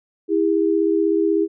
sine tone pair together, 327.6 / 403.8 Hz, E4 / G#4, -11 / -49 cents, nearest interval major third, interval 362 cents, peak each -18 dBFS, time 0.28-1.48 s, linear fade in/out 50 ms, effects none

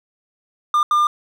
triangle tone bursts at uneven times, 1201 Hz, D6, 38 cents sharp, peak -11 dBFS, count 2, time 0.74-0.83 / 0.91-1.07 s, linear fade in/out 2 ms, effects none

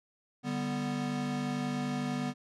square chord, G major, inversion second, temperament equal, 146.83 / 196 / 246.9 Hz, D3 / G3 / B3, 0 / 0 / 0 cents, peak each -38 / -39 / -34 dBFS, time 0.43-2.34 s, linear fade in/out 50 ms, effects low-pass 7000 Hz 12 dB/octave

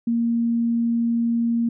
sine tone, 233.1 Hz, A#3, in tune, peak -18 dBFS, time 0.07-1.69 s, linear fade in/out 5 ms, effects none

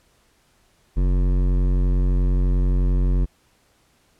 sine tone with hard clipping, 45.76 Hz, F#1, 18 cents flat, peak -18 dBFS, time 0.96-3.26 s, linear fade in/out 20 ms, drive 14 dB, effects pink hiss -61 dBFS RMS until 4.19 s + low-pass 12000 Hz 12 dB/octave

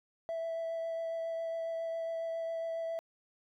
triangle tone with vibrato, 659.3 Hz, E5, in tune, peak -31 dBFS, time 0.29-2.99 s, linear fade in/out 0 ms, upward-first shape triangle, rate 7.3 Hz, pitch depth 12 cents each way, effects tanh soft clip ceiling -29 dBFS

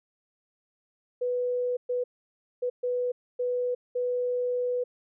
sine tone bursts at uneven times, 493.9 Hz, B4, in tune, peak -25 dBFS, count 6, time 1.21-1.77 / 1.89-2.04 / 2.62-2.7 / 2.83-3.12 / 3.39-3.75 / 3.95-4.84 s, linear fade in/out 10 ms, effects none

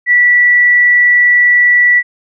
sine tone, 1955 Hz, B6, 18 cents flat, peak -5 dBFS, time 0.06-2.03 s, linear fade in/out 50 ms, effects none

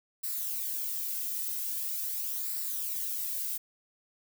violet noise with flanger, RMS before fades -34 dBFS, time 0.23-3.58 s, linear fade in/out 10 ms, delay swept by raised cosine 0.31 to 1.81 ms, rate 0.43 Hz, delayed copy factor -0.5, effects none

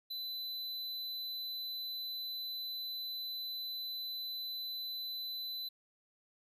square tone, 4010 Hz, B7, 26 cents sharp, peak -39 dBFS, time 0.1-5.69 s, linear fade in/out 10 ms, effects none

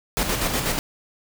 pink noise with tremolo, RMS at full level -22 dBFS, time 0.17-0.79 s, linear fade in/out 0 ms, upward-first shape square, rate 8.2 Hz, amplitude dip 45%, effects none

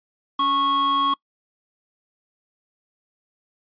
square tone pair together, 281.1 / 1100 Hz, C#4 / C#6, +24 / -14 cents, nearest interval 2 octaves, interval 2362 cents, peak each -31 / -19 dBFS, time 0.39-1.14 s, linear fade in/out 5 ms, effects noise-tail reverb RT60 0.1 s tail -25 dB re dry + resampled to 11025 Hz

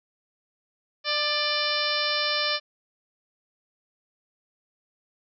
harmonic tone with a mistuned harmonic, 595 Hz, D5, 22 cents sharp, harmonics 1 / 2 / 3 / 4 / 5 / 6 / 7 / 8 / 9, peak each -32 / -32 / -32 / -32 / -32 / -32 / -32 / -32 / -32 dBFS, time 1.04-2.6 s, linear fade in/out 50 ms, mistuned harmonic 3, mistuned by -30 cents, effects none

